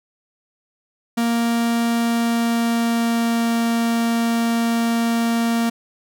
45% pulse tone with pitch glide, 233.1 to 231.6 Hz, A#3 to A#3, 0 to -11 cents, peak -17 dBFS, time 1.17-5.7 s, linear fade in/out 10 ms, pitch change -11 cents, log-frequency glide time 1.9-3.54 s, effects none

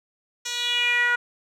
10% pulse tone with band-pass filter sweep, 483.4 Hz, B4, 37 cents flat, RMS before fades -23 dBFS, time 0.45-1.16 s, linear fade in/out 10 ms, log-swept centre 5200 to 1500 Hz, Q 4.2, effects none

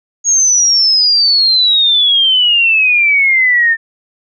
sine exponential sweep, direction down, 6645 to 1797 Hz, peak -7 dBFS, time 0.24-3.77 s, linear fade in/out 50 ms, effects none

